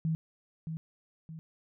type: tone with echo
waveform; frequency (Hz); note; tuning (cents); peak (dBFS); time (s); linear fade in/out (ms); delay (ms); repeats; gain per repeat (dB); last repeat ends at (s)
sine; 160.6; E3; -45; -27; 0.05-0.15; 0; 620; 2; -7; 1.39
effects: none